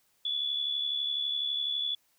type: tone with amplitude modulation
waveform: sine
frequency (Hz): 3430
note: A7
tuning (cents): -45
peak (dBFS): -26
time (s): 0.25-1.95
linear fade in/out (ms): 5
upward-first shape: sine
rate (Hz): 72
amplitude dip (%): 55
effects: white hiss -70 dBFS RMS until 2.18 s